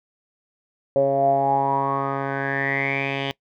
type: tone with low-pass filter sweep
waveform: 10% pulse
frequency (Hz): 137.5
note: C#3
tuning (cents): -14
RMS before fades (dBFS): -22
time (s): 0.96-3.31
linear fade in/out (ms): 0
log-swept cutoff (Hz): 550 to 3000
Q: 9.6
effects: noise-tail reverb RT60 0.1 s tail -22 dB re dry